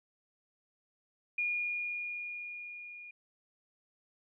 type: tone with level ramp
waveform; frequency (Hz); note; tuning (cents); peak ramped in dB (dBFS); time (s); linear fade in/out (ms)
sine; 2432; D#7; -40; -29 to -46; 1.38-3.11; 5
effects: none